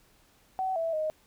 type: tone with pitch steps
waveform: sine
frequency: 756 / 658 / 622 Hz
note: F#5 / E5 / D#5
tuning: +37 / -3 / -1 cents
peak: -27 dBFS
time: 0.59-1.1 s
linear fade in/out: 0 ms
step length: 170 ms
effects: pink hiss -63 dBFS RMS until 1.26 s